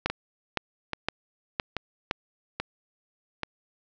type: two click trains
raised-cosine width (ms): 0.3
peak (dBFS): -9 / -13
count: 5 / 5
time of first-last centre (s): 0.06-2.111 / 0.1-3.433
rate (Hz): 1.95 / 1.2
effects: resampled to 16000 Hz + 7-bit